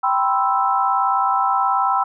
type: chord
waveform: sine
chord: C major seventh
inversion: second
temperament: equal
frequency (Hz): 784 / 987.8 / 1046.5 / 1318.5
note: G5 / B5 / C6 / E6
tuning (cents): 0 / 0 / 0 / 0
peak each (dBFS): -20 / -21 / -24 / -20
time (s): 0.03-2.04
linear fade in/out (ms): 10
effects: none